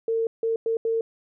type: tone bursts at uneven times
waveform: sine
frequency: 453.5 Hz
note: A#4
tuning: 48 cents flat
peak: -21 dBFS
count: 4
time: 0.08-0.27 / 0.43-0.56 / 0.66-0.77 / 0.85-1.01 s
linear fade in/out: 2 ms
effects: none